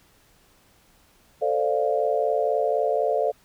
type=chord; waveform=sine; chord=D minor seventh; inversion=second; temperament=equal with one note detuned; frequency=443.8 / 523.3 / 587.3 / 698.5 Hz; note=A4 / C5 / D5 / F5; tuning=+15 / 0 / 0 / 0 cents; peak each=-25 / -27 / -25 / -26 dBFS; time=1.41-3.32 s; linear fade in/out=20 ms; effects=pink hiss -59 dBFS RMS until 3.44 s